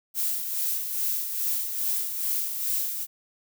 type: noise with tremolo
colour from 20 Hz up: violet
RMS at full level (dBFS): -26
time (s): 0.14-3.07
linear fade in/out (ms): 50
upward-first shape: sine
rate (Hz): 2.4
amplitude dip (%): 50
effects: none